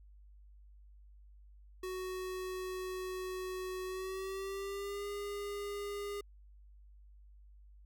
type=tone with pitch glide; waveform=square; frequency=371.1 to 407 Hz; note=F#4 to G#4; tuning=+5 to -35 cents; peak=-39 dBFS; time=1.83-6.21 s; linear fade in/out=5 ms; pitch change=+160 cents; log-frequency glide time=3.85-5.07 s; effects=added 50 Hz sine -55 dBFS peak until 7.85 s